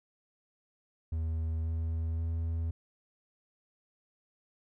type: tone with pitch steps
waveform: triangle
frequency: 80.5 / 81.39 / 82.29 Hz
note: E2 / E2 / E2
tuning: -41 / -21 / -2 cents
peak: -28 dBFS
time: 1.12-2.71 s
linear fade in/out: 5 ms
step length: 530 ms
effects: none